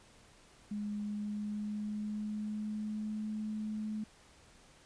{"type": "tone with pitch glide", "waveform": "sine", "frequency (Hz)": [207.7, 214.5], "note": ["G#3", "A3"], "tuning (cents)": [0, -44], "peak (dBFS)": -35, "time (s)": [0.71, 4.04], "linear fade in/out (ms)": 5, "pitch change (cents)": 56, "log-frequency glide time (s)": [1, 3.32], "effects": ["pink hiss -61 dBFS RMS until 4.85 s", "resampled to 22050 Hz"]}